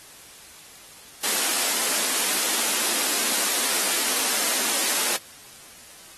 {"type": "high-pass noise", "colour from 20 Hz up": "white", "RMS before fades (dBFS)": -23, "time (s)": [1.23, 5.17], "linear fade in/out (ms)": 10, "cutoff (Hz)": 200, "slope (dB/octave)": 96, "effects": ["white hiss -46 dBFS RMS until 6.17 s", "AAC 32 kbps"]}